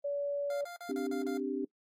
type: tone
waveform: sine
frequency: 571 Hz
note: D5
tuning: 49 cents flat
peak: -31 dBFS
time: 0.04-0.65 s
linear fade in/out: 10 ms
type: tone bursts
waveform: 25% pulse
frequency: 698.5 Hz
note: F5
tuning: in tune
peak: -39 dBFS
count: 6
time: 0.5-1.375 s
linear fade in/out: 2 ms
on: 110 ms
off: 43 ms
type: chord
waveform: sine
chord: C suspended second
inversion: none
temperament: equal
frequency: 261.6 / 293.7 / 392 Hz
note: C4 / D4 / G4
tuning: 0 / 0 / 0 cents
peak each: -36 dBFS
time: 0.89-1.65 s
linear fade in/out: 5 ms
effects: noise-tail reverb RT60 0.1 s tail -21 dB re dry + AAC 48 kbps